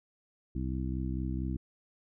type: harmonic tone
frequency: 64.4 Hz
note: C2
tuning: 27 cents flat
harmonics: 1 / 2 / 3 / 4 / 5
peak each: -34 / -37 / -39 / -40 / -41 dBFS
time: 0.55-1.57 s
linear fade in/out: 5 ms
effects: none